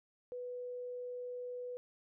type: tone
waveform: sine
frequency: 493.9 Hz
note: B4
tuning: in tune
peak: -40 dBFS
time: 0.32-1.77 s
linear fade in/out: 0 ms
effects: none